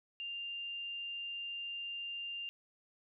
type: tone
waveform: sine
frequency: 2794 Hz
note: F7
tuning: in tune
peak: -39 dBFS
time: 0.2-2.49 s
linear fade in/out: 0 ms
effects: none